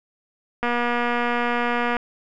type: click train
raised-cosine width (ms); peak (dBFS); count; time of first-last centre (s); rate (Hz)
0.5; -9; 322; 0.63-1.967; 240
effects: none